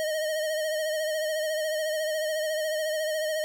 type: tone with vibrato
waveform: square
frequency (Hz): 622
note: D#5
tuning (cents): -1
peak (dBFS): -27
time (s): 0-3.44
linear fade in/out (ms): 0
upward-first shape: sine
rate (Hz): 14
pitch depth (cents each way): 42
effects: none